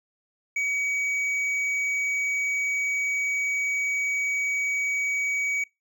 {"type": "tone with hard clipping", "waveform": "triangle", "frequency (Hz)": 2265, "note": "C#7", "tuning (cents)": 37, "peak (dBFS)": -25, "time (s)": [0.56, 5.64], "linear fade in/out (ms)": 5, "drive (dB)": 8, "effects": ["noise-tail reverb RT60 0.2 s tail -21 dB re dry"]}